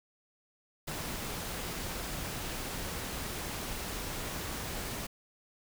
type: noise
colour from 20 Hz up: pink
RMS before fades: -38 dBFS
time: 0.87-5.07 s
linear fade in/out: 10 ms
effects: none